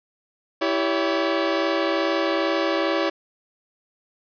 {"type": "chord", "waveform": "sawtooth", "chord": "C# diminished", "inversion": "first", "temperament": "equal with one note detuned", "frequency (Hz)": [329.6, 392, 566], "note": ["E4", "G4", "C#5"], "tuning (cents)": [0, 0, 36], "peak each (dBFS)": [-20, -23, -20], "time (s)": [0.61, 3.1], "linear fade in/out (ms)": 10, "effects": ["resampled to 11025 Hz", "8-bit"]}